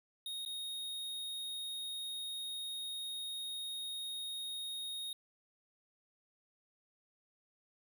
square tone with dropouts, 3729 Hz, A#7, in tune, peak -40 dBFS, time 0.26-5.13 s, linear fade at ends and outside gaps 2 ms, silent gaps 0.451-0.46 s, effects none

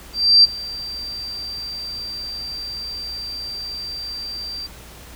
sine tone with ADSR envelope, 4699 Hz, D8, in tune, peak -6 dBFS, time 0.13-4.67 s, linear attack 310 ms, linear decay 18 ms, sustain -21 dB, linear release 12 ms, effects added 60 Hz sine -42 dBFS peak until 5.15 s + pink hiss -42 dBFS RMS until 5.15 s

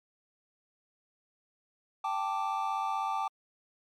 triangle chord, G suspended second, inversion none, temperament equal, 784 / 880 / 1174.7 Hz, G5 / A5 / D6, 0 / 0 / 0 cents, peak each -32 dBFS, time 2.04-3.28 s, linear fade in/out 5 ms, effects MP3 96 kbps

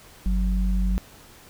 sine tone pair together, 49.03 / 185.1 Hz, G1 / F#3, +1 / +1 cents, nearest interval octave + major seventh, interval 2300 cents, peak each -20 / -27 dBFS, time 0.26-0.98 s, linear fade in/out 0 ms, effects pink hiss -49 dBFS RMS until 1.49 s

